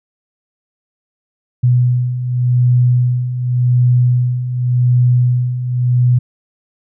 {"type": "beating tone pair", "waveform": "sine", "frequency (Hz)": [123.1, 123.98], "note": ["B2", "B2"], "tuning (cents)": [-5, 7], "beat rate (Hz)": 0.88, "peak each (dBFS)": [-17, -11], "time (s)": [1.63, 6.19], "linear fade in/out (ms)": 10, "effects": []}